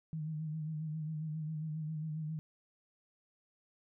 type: tone with vibrato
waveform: sine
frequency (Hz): 155.7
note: D#3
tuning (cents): +2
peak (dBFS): -36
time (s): 0.13-2.39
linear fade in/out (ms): 0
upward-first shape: sine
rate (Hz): 7.4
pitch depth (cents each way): 47
effects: none